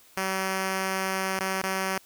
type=tone with dropouts; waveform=5% pulse; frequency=190.5 Hz; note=G3; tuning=49 cents flat; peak=-15 dBFS; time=0.17-1.98 s; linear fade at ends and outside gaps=2 ms; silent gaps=1.393-1.405 / 1.617-1.635 s; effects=white hiss -56 dBFS RMS until 2.05 s